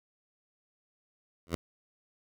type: tone with exponential growth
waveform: 10% pulse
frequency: 83.9 Hz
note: E2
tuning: 31 cents sharp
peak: -18 dBFS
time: 1.47-1.55 s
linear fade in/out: 0 ms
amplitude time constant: 17 ms
effects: none